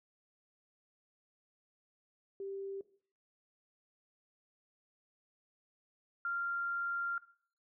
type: tone pair in turn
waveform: sine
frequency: 392 / 1388.9 Hz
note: G4 / F6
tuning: 0 / -10 cents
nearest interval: octave + minor seventh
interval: 2190 cents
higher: second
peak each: -39 / -33 dBFS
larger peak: second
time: 2.4-2.81 / 6.25-7.18 s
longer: second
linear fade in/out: 2 ms
effects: noise-tail reverb RT60 0.5 s tail -17 dB re dry